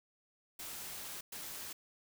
white noise bursts at uneven times, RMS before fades -45 dBFS, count 2, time 0.59-1.21 / 1.32-1.73 s, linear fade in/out 5 ms, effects none

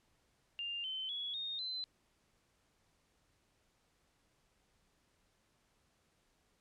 sine tone with pitch steps, 2800 / 3071 / 3368 / 3695 / 4052 Hz, F7 / G7 / G#7 / A#7 / B7, +4 / -36 / +24 / -16 / +44 cents, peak -38 dBFS, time 0.59-1.84 s, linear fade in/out 0 ms, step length 250 ms, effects pink hiss -75 dBFS RMS until 6.6 s + low-pass 10000 Hz 12 dB/octave

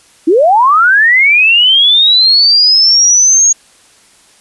sine linear sweep, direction up, 293.7 to 6645 Hz, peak -4 dBFS, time 0.27-3.53 s, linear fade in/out 10 ms, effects white hiss -45 dBFS RMS until 4.4 s + resampled to 24000 Hz

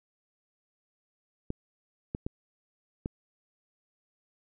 clicks, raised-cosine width 3 ms, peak -19 dBFS, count 4, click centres 1.504 / 2.149 / 2.265 / 3.059 s, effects none

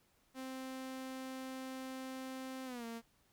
sawtooth tone with pitch glide, 261.6 to 230.4 Hz, C4 to A#3, 0 to -20 cents, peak -39 dBFS, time 0.34-3.02 s, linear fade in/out 50 ms, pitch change -220 cents, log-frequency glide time 2.65-2.85 s, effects pink hiss -73 dBFS RMS until 3.32 s

